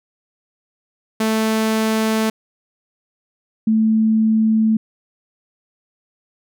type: tone pair in turn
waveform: sawtooth / sine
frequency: 220 / 220 Hz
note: A3 / A3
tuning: 0 / 0 cents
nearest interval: unison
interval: 0 cents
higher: neither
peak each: -12 dBFS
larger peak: neither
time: 1.2-2.3 / 3.67-4.77 s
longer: neither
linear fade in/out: 5 ms
effects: none